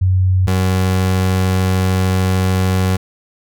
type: tone pair in turn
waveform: sine / 30% pulse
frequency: 93 / 93.4 Hz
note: F#2 / F#2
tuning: +9 / +17 cents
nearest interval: unison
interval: 8 cents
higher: second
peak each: -10 dBFS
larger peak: neither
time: 0.01-0.47 / 0.47-2.97 s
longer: second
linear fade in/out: 10 ms
effects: none